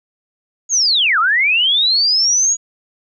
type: linear two-way sweep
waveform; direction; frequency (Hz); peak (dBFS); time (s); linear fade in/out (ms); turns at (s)
sine; down then up; 6800 to 1206 to 6800; -11; 0.69-2.57; 50; 1.19
effects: none